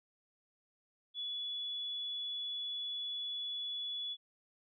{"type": "tone", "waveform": "sine", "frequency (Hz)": 3415, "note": "G#7", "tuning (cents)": 48, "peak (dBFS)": -37, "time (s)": [1.14, 4.17], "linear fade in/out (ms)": 50, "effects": []}